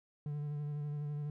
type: tone with vibrato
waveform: triangle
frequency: 147.2 Hz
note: D3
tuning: 4 cents sharp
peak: -34 dBFS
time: 0.26-1.3 s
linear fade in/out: 2 ms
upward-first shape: sine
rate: 12 Hz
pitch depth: 23 cents each way
effects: none